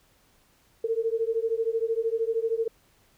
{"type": "beating tone pair", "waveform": "sine", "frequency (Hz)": [447.1, 460.1], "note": ["A4", "A#4"], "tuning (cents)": [28, -23], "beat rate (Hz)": 13, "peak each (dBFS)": -27, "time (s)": [0.84, 2.68], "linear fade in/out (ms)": 5, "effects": ["pink hiss -63 dBFS RMS until 3.17 s"]}